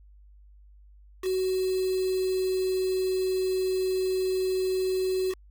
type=tone with quantisation; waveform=sine; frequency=373.9 Hz; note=F#4; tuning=18 cents sharp; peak=-24 dBFS; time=1.22-5.35 s; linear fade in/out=50 ms; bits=6; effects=added 50 Hz sine -50 dBFS peak until 5.5 s